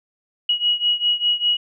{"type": "beating tone pair", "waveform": "sine", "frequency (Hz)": [2905, 2910], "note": ["F#7", "F#7"], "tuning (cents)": [-32, -29], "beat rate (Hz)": 5, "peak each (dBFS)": [-19, -21], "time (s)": [0.49, 1.57], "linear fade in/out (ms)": 5, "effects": []}